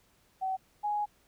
sine tone pair in turn, 759 / 832.4 Hz, F#5 / G#5, +44 / +4 cents, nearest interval major second, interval 160 cents, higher second, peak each -29 / -28 dBFS, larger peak second, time 0.41-0.57 / 0.83-1.06 s, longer second, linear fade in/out 20 ms, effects pink hiss -67 dBFS RMS until 1.27 s

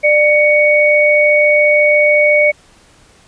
sine tone pair together, 595.7 / 2233 Hz, D5 / C#7, +24 / +12 cents, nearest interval octave + major seventh, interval 2288 cents, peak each -10 dBFS, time 0.03-2.52 s, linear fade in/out 20 ms, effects pink hiss -47 dBFS RMS until 3.27 s + resampled to 22050 Hz

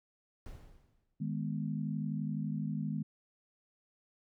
brown noise with exponential decay, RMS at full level -44 dBFS, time 0.46-1.2 s, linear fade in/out 0 ms, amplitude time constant 160 ms
sine chord, G# minor, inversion second, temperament equal, 155.56 / 207.7 / 246.9 Hz, D#3 / G#3 / B3, 0 / 0 / 0 cents, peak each -36 / -37 / -40 dBFS, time 1.2-3.03 s, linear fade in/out 10 ms
effects none

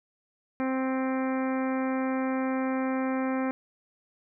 harmonic tone, 262.1 Hz, C4, 3 cents sharp, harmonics 1 / 2 / 3 / 4 / 5 / 6 / 7 / 8 / 9, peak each -27 / -33 / -37 / -39 / -41 / -43 / -44 / -45 / -46 dBFS, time 0.6-3.51 s, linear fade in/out 0 ms, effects none

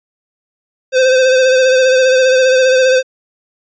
square tone with vibrato, 517 Hz, C5, 21 cents flat, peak -8 dBFS, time 0.92-3.03 s, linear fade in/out 50 ms, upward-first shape sine, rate 15 Hz, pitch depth 32 cents each way, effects resampled to 16000 Hz

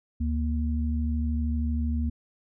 sine tone pair together, 74 / 234.9 Hz, D2 / A#3, +14 / +13 cents, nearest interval octave + minor sixth, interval 1999 cents, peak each -25 / -30 dBFS, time 0.2-2.1 s, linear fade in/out 10 ms, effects none

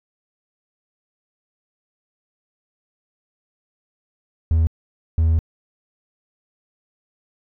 triangle tone bursts at uneven times, 81.1 Hz, E2, 28 cents flat, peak -11 dBFS, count 2, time 4.51-4.67 / 5.18-5.39 s, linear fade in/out 0 ms, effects tanh soft clip ceiling -7 dBFS

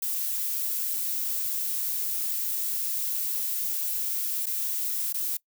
violet noise with dropouts, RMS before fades -29 dBFS, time 0.02-5.37 s, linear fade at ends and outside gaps 5 ms, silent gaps 4.459-4.466 / 5.127-5.141 s, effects noise-tail reverb RT60 0.1 s tail -22 dB re dry

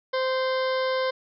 harmonic tone, 520 Hz, C5, 11 cents flat, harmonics 1 / 2 / 3 / 4 / 6 / 7 / 8 / 9 / 10, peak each -24 / -30 / -34 / -36 / -40 / -41 / -42 / -43 / -44 dBFS, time 0.13-1.11 s, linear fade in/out 10 ms, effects none

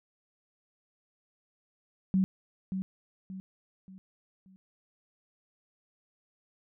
sine tone with echo, 189.4 Hz, F#3, 41 cents sharp, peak -22 dBFS, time 2.14-2.24 s, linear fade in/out 0 ms, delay 580 ms, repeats 4, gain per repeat -8 dB, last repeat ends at 4.56 s, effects none

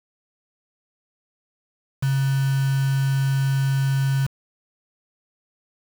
sine tone with quantisation, 135.8 Hz, C#3, 35 cents flat, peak -18 dBFS, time 2.02-4.27 s, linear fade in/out 10 ms, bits 5, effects none

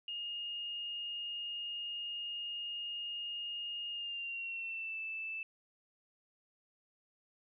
sine tone with pitch glide, 2845 to 2639 Hz, F7 to E7, +31 to +1 cents, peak -38 dBFS, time 0.08-5.43 s, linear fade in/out 2 ms, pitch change -130 cents, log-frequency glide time 3.91-4.99 s, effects none

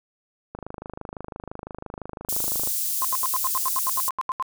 click train, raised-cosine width 1 ms, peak -20 dBFS, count 56, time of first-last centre 0.55-2.674 s, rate 25.9 Hz
white high-pass noise, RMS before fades -26 dBFS, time 2.29-4.09 s, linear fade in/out 0 ms, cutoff 7300 Hz, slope 12 dB/octave
sine tone bursts, 1046.5 Hz, C6, in tune, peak -22 dBFS, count 14, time 3.02-4.425 s, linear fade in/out 0 ms, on 27 ms, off 79 ms
effects none

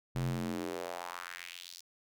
square tone with high-pass filter sweep, 43.8 Hz, F1, 6 cents sharp, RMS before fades -39 dBFS, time 0.15-1.81 s, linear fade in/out 10 ms, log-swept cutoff 99 to 5300 Hz, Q 2.4, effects none

